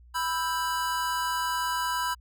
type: chord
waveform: square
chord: E minor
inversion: second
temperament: just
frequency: 988.9 / 1318.5 / 1582.2 Hz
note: B5 / E6 / G6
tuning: +2 / 0 / +16 cents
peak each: -29 / -35 / -34 dBFS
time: 0.14-2.15 s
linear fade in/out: 20 ms
effects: added 60 Hz sine -50 dBFS peak until 2.2 s